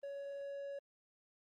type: tone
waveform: triangle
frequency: 560 Hz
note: C#5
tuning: 18 cents sharp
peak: -40 dBFS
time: 0.03-0.79 s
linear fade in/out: 5 ms
effects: Opus 24 kbps